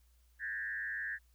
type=tone with frequency modulation; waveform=sine; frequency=1732 Hz; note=A6; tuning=28 cents flat; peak=-36 dBFS; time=0.39-1.19 s; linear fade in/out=50 ms; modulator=107 Hz; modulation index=1.3; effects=added 60 Hz sine -64 dBFS peak until 1.34 s + white hiss -75 dBFS RMS until 1.34 s